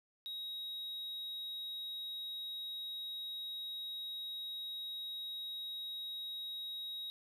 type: tone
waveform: triangle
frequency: 3800 Hz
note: A#7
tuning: 33 cents sharp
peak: -39 dBFS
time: 0.26-7.1 s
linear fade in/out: 0 ms
effects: none